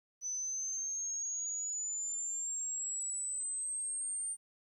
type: exponential sweep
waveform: sine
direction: up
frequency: 5990 to 8860 Hz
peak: -35 dBFS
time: 0.21-4.37 s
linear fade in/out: 50 ms
effects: 12-bit